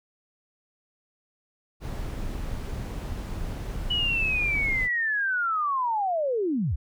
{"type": "noise", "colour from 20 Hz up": "brown", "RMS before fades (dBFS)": -32, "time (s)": [1.8, 4.89], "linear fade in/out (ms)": 50}
{"type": "linear sweep", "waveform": "sine", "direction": "down", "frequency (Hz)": [2960, 53], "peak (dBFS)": -23, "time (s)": [3.9, 6.76], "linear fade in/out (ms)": 10}
{"effects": []}